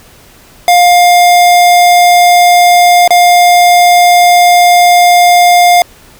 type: tone with dropouts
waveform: square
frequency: 706 Hz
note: F5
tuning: 19 cents sharp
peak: -3 dBFS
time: 0.68-5.82 s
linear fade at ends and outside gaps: 1 ms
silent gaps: 3.077-3.106 s
effects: pink hiss -39 dBFS RMS until 6.19 s